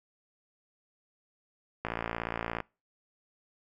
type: click train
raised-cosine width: 0.5 ms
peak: -17 dBFS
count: 44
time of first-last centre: 1.85-2.603 s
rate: 57.1 Hz
effects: noise-tail reverb RT60 0.3 s tail -25 dB re dry